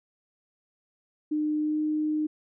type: tone with pitch glide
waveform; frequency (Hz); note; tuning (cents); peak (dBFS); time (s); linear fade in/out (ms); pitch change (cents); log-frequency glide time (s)
sine; 303.4 to 306; D#4 to D#4; -44 to -29; -24; 1.31-2.27; 10; +15; 1.61-1.78
effects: none